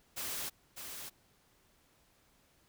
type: noise with echo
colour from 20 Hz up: white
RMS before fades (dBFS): -39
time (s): 0.16-0.5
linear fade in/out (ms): 20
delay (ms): 600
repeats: 1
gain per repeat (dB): -6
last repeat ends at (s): 1.1
effects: pink hiss -69 dBFS RMS until 2.68 s